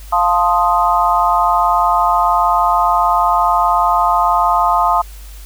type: chord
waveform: sine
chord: F dominant seventh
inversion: none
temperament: equal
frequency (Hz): 698.5 / 880 / 1046.5 / 1244.5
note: F5 / A5 / C6 / Eb6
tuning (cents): 0 / 0 / 0 / 0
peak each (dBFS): -16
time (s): 0.12-5.02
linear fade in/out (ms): 10
effects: added 50 Hz sine -31 dBFS peak until 5.45 s + white hiss -42 dBFS RMS until 5.45 s